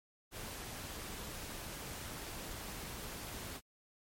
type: noise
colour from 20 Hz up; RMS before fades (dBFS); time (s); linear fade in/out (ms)
pink; -45; 0.31-3.61; 50
effects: MP3 64 kbps